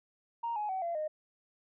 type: tone with pitch steps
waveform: sine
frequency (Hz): 932.3 / 840.2 / 757.3 / 682.5 / 615.1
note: A#5 / G#5 / F#5 / F5 / D#5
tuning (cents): 0 / +20 / +40 / -40 / -20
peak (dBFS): -31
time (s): 0.43-1.08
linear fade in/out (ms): 10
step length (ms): 130
effects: tanh soft clip ceiling -27 dBFS